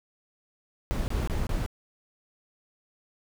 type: noise bursts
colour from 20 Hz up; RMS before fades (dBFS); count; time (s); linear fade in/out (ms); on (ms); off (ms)
brown; -28; 4; 0.91-1.662; 0; 170; 24
effects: none